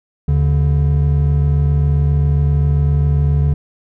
triangle tone pair together, 76 / 143.47 Hz, D#2 / D3, -40 / -40 cents, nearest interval major seventh, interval 1100 cents, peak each -12 dBFS, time 0.28-3.54 s, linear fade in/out 5 ms, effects none

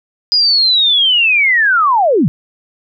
sine linear sweep, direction down, 4978 to 123.47 Hz, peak -8 dBFS, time 0.32-2.28 s, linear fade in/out 0 ms, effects none

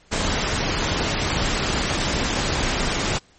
pink noise with amplitude modulation, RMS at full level -20 dBFS, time 0.11-3.19 s, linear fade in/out 20 ms, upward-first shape sine, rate 219 Hz, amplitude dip 50%, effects pink hiss -55 dBFS RMS until 3.38 s + MP3 32 kbps

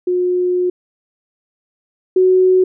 sine tone pair in turn, 360.4 / 371 Hz, F#4 / F#4, -45 / +5 cents, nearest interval minor second, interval 50 cents, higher second, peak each -13 / -8 dBFS, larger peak second, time 0.07-0.7 / 2.16-2.64 s, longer first, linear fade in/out 5 ms, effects none

